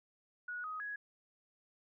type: tone with pitch steps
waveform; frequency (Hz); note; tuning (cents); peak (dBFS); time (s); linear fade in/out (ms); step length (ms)
sine; 1459 / 1256 / 1670; F#6 / D#6 / G#6; -25 / +16 / +9; -39; 0.48-0.96; 5; 160
effects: none